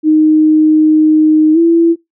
sine tone with pitch glide, 310 to 334.2 Hz, D#4 to E4, -6 to +24 cents, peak -5 dBFS, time 0.03-1.96 s, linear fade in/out 50 ms, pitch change +130 cents, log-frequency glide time 1.53-1.58 s, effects noise-tail reverb RT60 0.2 s tail -25 dB re dry

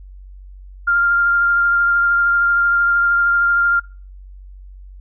sine tone with vibrato, 1396.9 Hz, F6, in tune, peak -12 dBFS, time 0.87-3.8 s, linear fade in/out 10 ms, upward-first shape triangle, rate 13 Hz, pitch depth 14 cents each way, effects noise-tail reverb RT60 0.4 s tail -26 dB re dry + added 47 Hz sine -35 dBFS peak until 5 s

